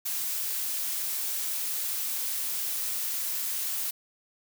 blue noise, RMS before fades -31 dBFS, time 0.05-3.91 s, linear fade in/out 10 ms, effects none

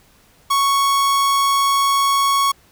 45% pulse tone, 1108.7 Hz, C#6, in tune, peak -14 dBFS, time 0.5-2.52 s, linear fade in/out 10 ms, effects pink hiss -53 dBFS RMS until 2.71 s

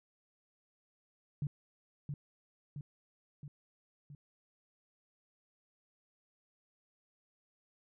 sine tone with echo, 144.2 Hz, D3, 31 cents flat, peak -32 dBFS, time 1.42-1.47 s, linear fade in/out 2 ms, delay 670 ms, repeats 4, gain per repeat -4 dB, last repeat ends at 4.15 s, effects none

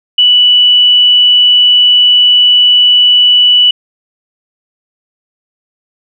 sine tone, 2960 Hz, F#7, in tune, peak -3 dBFS, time 0.18-3.71 s, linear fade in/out 5 ms, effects none

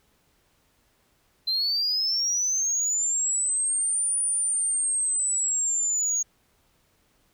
sine linear two-way sweep, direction up then down, 4055 to 9500 to 6610 Hz, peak -21 dBFS, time 1.47-6.23 s, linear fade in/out 10 ms, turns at 4.19 s, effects tanh soft clip ceiling -19 dBFS + pink hiss -66 dBFS RMS until 7.33 s

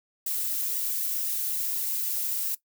violet noise with flanger, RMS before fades -29 dBFS, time 0.26-2.55 s, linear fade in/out 5 ms, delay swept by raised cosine 1 to 3.8 ms, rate 3.9 Hz, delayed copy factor +0.6, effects noise-tail reverb RT60 0.1 s tail -17 dB re dry

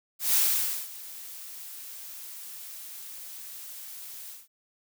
blue noise with ADSR envelope, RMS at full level -22 dBFS, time 0.19-4.48 s, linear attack 150 ms, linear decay 530 ms, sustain -20 dB, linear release 180 ms, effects none

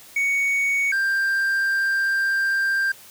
triangle tone pair in turn, 2231 / 1583.9 Hz, C#7 / G6, +11 / +17 cents, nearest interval tritone, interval 594 cents, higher first, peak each -17 dBFS, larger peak neither, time 0.16-0.92 / 0.92-2.92 s, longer second, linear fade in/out 5 ms, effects white hiss -46 dBFS RMS until 3.1 s

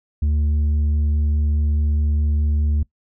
sine tone with tanh clipping, 74.6 Hz, D2, 28 cents sharp, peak -17 dBFS, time 0.22-2.83 s, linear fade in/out 5 ms, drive 5 dB, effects noise-tail reverb RT60 0.1 s tail -21 dB re dry

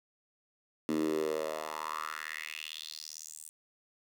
10% pulse tone with high-pass filter sweep, 77.7 Hz, D#2, 2 cents flat, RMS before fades -37 dBFS, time 0.89-3.49 s, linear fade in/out 0 ms, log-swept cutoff 260 to 9100 Hz, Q 4.3, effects none

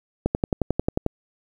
click train, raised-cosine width 2 ms, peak -7 dBFS, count 10, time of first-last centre 0.26-1.064 s, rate 11.2 Hz, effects 8-bit

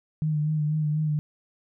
sine tone with vibrato, 152.6 Hz, D#3, 33 cents flat, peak -22 dBFS, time 0.22-1.19 s, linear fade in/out 0 ms, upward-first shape sine, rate 4.1 Hz, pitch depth 34 cents each way, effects none

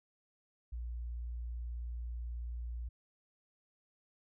sine tone, 59.2 Hz, A#1, 27 cents sharp, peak -37 dBFS, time 0.72-2.89 s, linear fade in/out 10 ms, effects tanh soft clip ceiling -33 dBFS

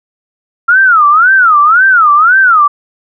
sine tone with vibrato, 1351 Hz, E6, 42 cents sharp, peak -3 dBFS, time 0.68-2.68 s, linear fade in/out 10 ms, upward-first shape sine, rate 1.9 Hz, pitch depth 260 cents each way, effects none

